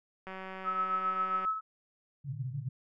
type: click train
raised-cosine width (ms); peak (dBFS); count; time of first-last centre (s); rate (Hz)
0.5; -28; 224; 0.27-1.45; 189
type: tone with tremolo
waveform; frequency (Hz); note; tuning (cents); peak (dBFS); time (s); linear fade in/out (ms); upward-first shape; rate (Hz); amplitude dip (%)
sine; 1296; E6; -30; -26; 0.64-1.61; 50; triangle; 7.4; 65
type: band-pass noise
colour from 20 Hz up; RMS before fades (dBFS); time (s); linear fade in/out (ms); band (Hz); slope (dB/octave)
white; -37; 2.24-2.69; 10; 120 to 140; 96
effects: none